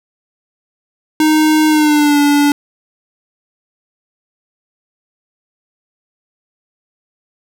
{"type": "tone with pitch glide", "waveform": "square", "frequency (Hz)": [309.7, 289], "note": ["D#4", "D4"], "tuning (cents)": [-8, -28], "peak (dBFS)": -9, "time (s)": [1.2, 2.52], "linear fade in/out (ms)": 2, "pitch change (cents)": -120, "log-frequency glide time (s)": [1.68, 2.19], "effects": []}